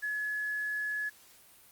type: tone with quantisation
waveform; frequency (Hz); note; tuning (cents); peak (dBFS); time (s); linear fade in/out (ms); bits
sine; 1700; G#6; +40; -31; 0.02-1.1; 20; 9
effects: white hiss -58 dBFS RMS until 1.71 s + Opus 48 kbps